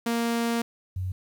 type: tone pair in turn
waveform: sawtooth / sine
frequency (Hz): 233.1 / 92.51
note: A#3 / F#2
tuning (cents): 0 / 0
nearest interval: octave + major third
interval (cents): 1600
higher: first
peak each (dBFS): -20 / -27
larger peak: first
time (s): 0.06-0.62 / 0.96-1.12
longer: first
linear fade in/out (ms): 5
effects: 10-bit